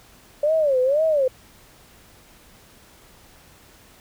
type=tone with vibrato; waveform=sine; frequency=570 Hz; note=C#5; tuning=48 cents sharp; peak=-16 dBFS; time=0.43-1.28 s; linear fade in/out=5 ms; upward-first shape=sine; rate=2 Hz; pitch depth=210 cents each way; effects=pink hiss -51 dBFS RMS until 4 s